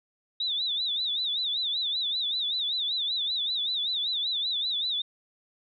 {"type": "tone with vibrato", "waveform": "sine", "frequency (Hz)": 3708, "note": "A#7", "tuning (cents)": -10, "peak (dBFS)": -26, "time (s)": [0.4, 5.02], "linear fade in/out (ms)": 5, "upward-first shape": "sine", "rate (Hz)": 5.2, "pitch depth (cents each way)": 140, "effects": []}